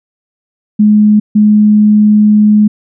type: tone bursts at uneven times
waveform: sine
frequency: 210.8 Hz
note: G#3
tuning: 26 cents sharp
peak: -3 dBFS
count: 2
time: 0.79-1.2 / 1.35-2.68 s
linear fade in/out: 10 ms
effects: none